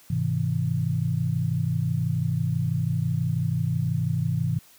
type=chord; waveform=sine; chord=Ab augmented; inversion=none; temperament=just; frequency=103.83 / 129.78 / 162.23 Hz; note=Ab2 / C3 / E3; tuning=0 / -14 / -27 cents; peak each=-28 / -26 / -26 dBFS; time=0.1-4.59 s; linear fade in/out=5 ms; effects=white hiss -54 dBFS RMS until 4.78 s